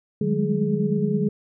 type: tone cluster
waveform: sine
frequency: 150.7 / 182.8 / 199.7 / 209.3 / 419.9 Hz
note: D3 / F#3 / G3 / G#3 / G#4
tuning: +45 / -21 / +32 / +14 / +19 cents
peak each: -26 dBFS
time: 0.21-1.29 s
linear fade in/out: 5 ms
effects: none